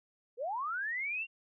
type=linear sweep; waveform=sine; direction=up; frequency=440 to 2794 Hz; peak=-33 dBFS; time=0.37-1.27 s; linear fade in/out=50 ms; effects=none